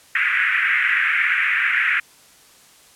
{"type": "band-pass noise", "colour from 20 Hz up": "pink", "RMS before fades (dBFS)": -19, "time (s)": [0.15, 2], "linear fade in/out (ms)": 5, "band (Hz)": [1500, 2400], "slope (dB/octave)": 48, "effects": ["white hiss -50 dBFS RMS until 2.95 s", "low-pass 11000 Hz 12 dB/octave"]}